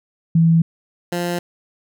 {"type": "tone pair in turn", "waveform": ["sine", "15% pulse"], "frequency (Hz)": [164.81, 174.61], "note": ["E3", "F3"], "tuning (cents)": [0, 0], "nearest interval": "minor second", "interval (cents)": 100, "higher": "second", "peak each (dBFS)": [-10, -14], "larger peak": "first", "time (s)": [[0.35, 0.62], [1.12, 1.39]], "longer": "neither", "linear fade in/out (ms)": 5, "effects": []}